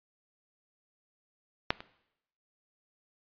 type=clicks; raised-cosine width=0.3 ms; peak=-8 / -26 dBFS; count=2; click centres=1.705 / 1.805 s; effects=noise-tail reverb RT60 0.8 s tail -20 dB re dry + resampled to 11025 Hz

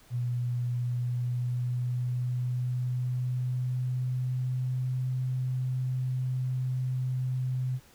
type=tone with pitch glide; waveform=sine; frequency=122 to 128.07 Hz; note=B2 to C3; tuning=-21 to -37 cents; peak=-27 dBFS; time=0.1-7.8 s; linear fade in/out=50 ms; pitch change=+84 cents; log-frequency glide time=0.75-5.08 s; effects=pink hiss -58 dBFS RMS until 7.94 s

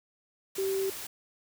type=tone in noise; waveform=sine; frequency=386.6 Hz; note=G4; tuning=24 cents flat; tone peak=-27 dBFS; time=0.58-0.9 s; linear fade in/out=5 ms; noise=white; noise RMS=-40 dBFS; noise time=0.55-1.07 s; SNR=+10 dB; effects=none

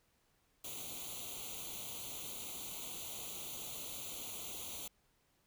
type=noise with comb filter; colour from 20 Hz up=white; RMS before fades=-45 dBFS; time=0.64-4.88 s; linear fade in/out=5 ms; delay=0.29 ms; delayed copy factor=+0.95; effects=pink hiss -75 dBFS RMS until 5.46 s

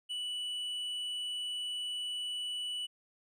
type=tone with hard clipping; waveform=sine; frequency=2960 Hz; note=F#7; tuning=in tune; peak=-36 dBFS; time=0.09-2.87 s; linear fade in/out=20 ms; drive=4 dB; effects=none

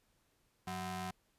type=ring-modulated tone; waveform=sawtooth; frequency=280 Hz; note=C#4; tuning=18 cents sharp; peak=-32 dBFS; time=0.67-1.11 s; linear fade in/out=5 ms; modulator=463 Hz; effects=pink hiss -75 dBFS RMS until 1.38 s + resampled to 32000 Hz

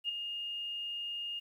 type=tone with ADSR envelope; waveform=sine; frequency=2836 Hz; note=F7; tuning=26 cents sharp; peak=-29 dBFS; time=0.04-1.4 s; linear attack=49 ms; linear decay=10 ms; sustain=-7 dB; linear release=16 ms; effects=11-bit

